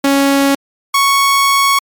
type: tone pair in turn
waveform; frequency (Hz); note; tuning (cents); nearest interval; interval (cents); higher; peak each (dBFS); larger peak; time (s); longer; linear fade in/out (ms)
sawtooth; 277.2 / 1108.8; C#4 / C#6; 0 / 0; 2 octaves; 2400; second; -5; neither; 0.04-0.55 / 0.94-1.79; second; 5
effects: MP3 96 kbps